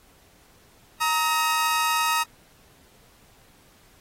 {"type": "tone pair together", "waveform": "sawtooth", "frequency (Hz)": [932.3, 1272.7], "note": ["A#5", "D#6"], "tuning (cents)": [0, 39], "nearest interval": "perfect fourth", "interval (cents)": 539, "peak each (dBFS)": [-20, -20], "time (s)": [1, 2.24], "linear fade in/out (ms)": 20, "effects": ["pink hiss -57 dBFS RMS until 4 s", "AAC 48 kbps"]}